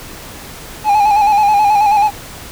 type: tone with vibrato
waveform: triangle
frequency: 830.6 Hz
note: G#5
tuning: in tune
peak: -6 dBFS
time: 0.84-2.11 s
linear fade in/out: 50 ms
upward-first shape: square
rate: 9.3 Hz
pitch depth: 46 cents each way
effects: pink hiss -32 dBFS RMS until 2.51 s